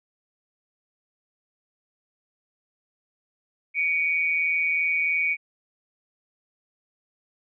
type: tone pair together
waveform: sine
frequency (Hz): 2262 / 2425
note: C#7 / D#7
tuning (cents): +34 / -45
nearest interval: minor second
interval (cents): 121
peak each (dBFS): -22 / -27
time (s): 3.74-5.37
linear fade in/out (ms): 50
effects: none